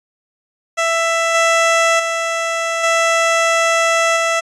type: tone with level steps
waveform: 15% pulse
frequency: 663 Hz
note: E5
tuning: 10 cents sharp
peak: -8 / -5 / -11 / -6 / -8 dBFS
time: 0.77-4.41 s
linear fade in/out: 20 ms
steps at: 1.34 / 1.99 / 2.83 / 4.16 s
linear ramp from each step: 10 ms
effects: resampled to 22050 Hz